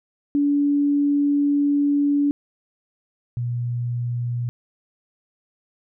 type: tone pair in turn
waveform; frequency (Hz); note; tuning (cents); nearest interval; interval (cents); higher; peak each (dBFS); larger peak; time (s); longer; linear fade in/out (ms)
sine; 287 / 120.67; D4 / B2; -40 / -40; octave + minor third; 1500; first; -16 / -22; first; 0.35-2.31 / 3.37-4.49; first; 0
effects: none